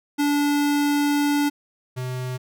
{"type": "tone pair in turn", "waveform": "square", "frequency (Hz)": [289.8, 127.2], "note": ["D4", "C3"], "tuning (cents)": [-23, -48], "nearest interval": "octave + major second", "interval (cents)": 1425, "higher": "first", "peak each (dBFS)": [-19, -27], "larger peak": "first", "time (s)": [[0.18, 1.5], [1.96, 2.38]], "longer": "first", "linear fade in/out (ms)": 20, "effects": []}